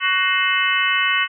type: harmonic tone with a mistuned harmonic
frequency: 373.3 Hz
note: F#4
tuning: 15 cents sharp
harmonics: 3 / 4 / 5 / 6 / 7 / 8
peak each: -23 / -23 / -23 / -23 / -23 / -23 dBFS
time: 0-1.28 s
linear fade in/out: 50 ms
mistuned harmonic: 6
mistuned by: -97 cents
effects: none